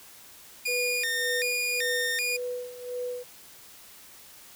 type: tone with vibrato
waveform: sawtooth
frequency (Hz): 2110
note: C7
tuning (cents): +14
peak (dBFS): -23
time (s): 0.65-2.37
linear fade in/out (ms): 10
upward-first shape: square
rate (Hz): 1.3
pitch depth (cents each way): 250
type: tone with tremolo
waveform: sine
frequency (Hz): 493.9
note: B4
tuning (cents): 0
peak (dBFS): -29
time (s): 0.67-3.24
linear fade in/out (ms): 20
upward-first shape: sine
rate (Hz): 1.8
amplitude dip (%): 75
effects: white hiss -50 dBFS RMS until 4.55 s